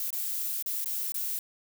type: noise with dropouts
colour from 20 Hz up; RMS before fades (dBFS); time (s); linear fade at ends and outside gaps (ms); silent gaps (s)
violet; -32; 0-1.39; 2; 0.105-0.128 / 0.625-0.66 / 0.845-0.858 / 1.121-1.143
effects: none